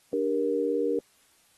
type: chord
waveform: sine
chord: G minor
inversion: second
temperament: just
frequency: 294 / 392 / 470.4 Hz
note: D4 / G4 / Bb4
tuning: +2 / 0 / +16 cents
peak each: -30 / -30 / -26 dBFS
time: 0.13-0.99 s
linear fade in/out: 2 ms
effects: white hiss -63 dBFS RMS until 1.57 s + AAC 32 kbps